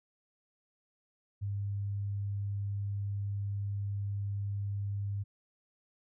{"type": "tone", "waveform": "sine", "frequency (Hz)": 100.6, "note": "G2", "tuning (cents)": 45, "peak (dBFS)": -32, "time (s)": [1.41, 5.24], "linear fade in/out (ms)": 20, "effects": []}